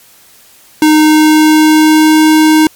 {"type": "tone with pitch glide", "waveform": "square", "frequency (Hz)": [308.2, 311.6], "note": ["D#4", "D#4"], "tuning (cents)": [-16, 3], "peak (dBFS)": -4, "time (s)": [0.82, 2.67], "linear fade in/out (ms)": 2, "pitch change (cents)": 19, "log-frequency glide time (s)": [1, 2.21], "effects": ["white hiss -42 dBFS RMS until 2.75 s", "MP3 96 kbps"]}